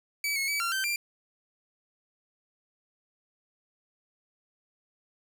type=tone with pitch steps; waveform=sawtooth; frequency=2291 / 2182 / 2289 / 1374 / 1551 / 2375 Hz; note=D7 / C#7 / D7 / F6 / G6 / D7; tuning=-44 / -28 / -45 / -29 / -19 / +19 cents; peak=-24 dBFS; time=0.24-0.96 s; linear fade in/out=2 ms; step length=120 ms; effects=none